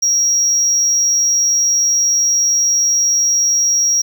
triangle tone with amplitude modulation, 5650 Hz, F8, 19 cents sharp, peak -7 dBFS, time 0.02-4.02 s, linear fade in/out 10 ms, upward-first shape sine, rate 197 Hz, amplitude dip 45%, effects tanh soft clip ceiling -6 dBFS + 8-bit

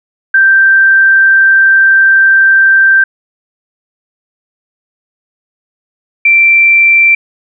sine tone pair in turn, 1568 / 2349 Hz, G6 / D7, 0 / 0 cents, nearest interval perfect fifth, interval 700 cents, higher second, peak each -3 dBFS, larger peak neither, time 0.34-3.04 / 6.25-7.15 s, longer first, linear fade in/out 5 ms, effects none

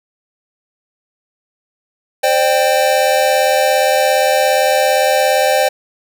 square chord, C suspended second, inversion none, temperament equal with one note detuned, 523.3 / 600.7 / 784 Hz, C5 / D5 / G5, 0 / +39 / 0 cents, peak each -16 dBFS, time 2.23-5.69 s, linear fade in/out 10 ms, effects none

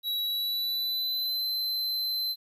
square tone with pitch glide, 3894 to 4073 Hz, B7 to C8, -25 to -47 cents, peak -28 dBFS, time 0.03-2.36 s, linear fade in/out 50 ms, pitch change +78 cents, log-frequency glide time 0.18-1.49 s, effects 11-bit

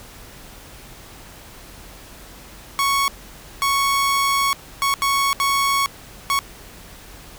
sawtooth tone bursts at uneven times, 1108.7 Hz, C#6, in tune, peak -13 dBFS, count 6, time 2.79-3.08 / 3.62-4.53 / 4.82-4.94 / 5.02-5.33 / 5.4-5.86 / 6.3-6.39 s, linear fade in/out 0 ms, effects added 46 Hz sine -47 dBFS peak until 7.38 s + pink hiss -42 dBFS RMS until 7.38 s

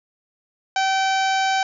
harmonic tone with a mistuned harmonic, 769 Hz, G5, 33 cents flat, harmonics 1 / 2 / 3 / 4 / 5 / 6 / 7 / 8 / 9, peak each -19 / -25 / -29 / -31 / -33 / -35 / -36 / -37 / -38 dBFS, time 0.76-1.63 s, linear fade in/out 2 ms, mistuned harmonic 3, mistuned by +16 cents, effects none

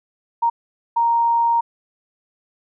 sine tone bursts at uneven times, 932.3 Hz, A#5, in tune, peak -14 dBFS, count 2, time 0.42-0.5 / 0.96-1.61 s, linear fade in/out 10 ms, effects none

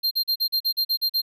square tone bursts, 4186 Hz, C8, in tune, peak -20 dBFS, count 10, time 0.03-1.219 s, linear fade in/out 20 ms, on 82 ms, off 41 ms, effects none

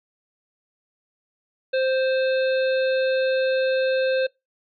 harmonic tone, 523.3 Hz, C5, in tune, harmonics 1 / 3 / 5 / 7 / 8, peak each -19 / -29 / -33 / -36 / -37 dBFS, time 1.73-4.27 s, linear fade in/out 10 ms, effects noise-tail reverb RT60 0.2 s tail -23 dB re dry + MP3 96 kbps

